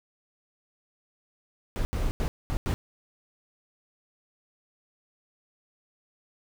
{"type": "noise bursts at uneven times", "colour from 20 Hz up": "brown", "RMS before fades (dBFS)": -27, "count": 5, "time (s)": [[1.76, 1.85], [1.93, 2.11], [2.2, 2.28], [2.5, 2.57], [2.66, 2.74]], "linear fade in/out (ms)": 0, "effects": []}